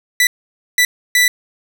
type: tone bursts at uneven times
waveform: sawtooth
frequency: 1975.5 Hz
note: B6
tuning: in tune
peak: -6 dBFS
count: 3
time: 0.2-0.27 / 0.78-0.85 / 1.15-1.28 s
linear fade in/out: 2 ms
effects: none